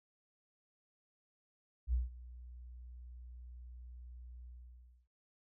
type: tone with ADSR envelope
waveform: sine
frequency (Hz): 61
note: B1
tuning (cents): -21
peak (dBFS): -28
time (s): 1.87-5.08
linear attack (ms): 62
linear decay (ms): 160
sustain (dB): -20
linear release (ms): 620
effects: none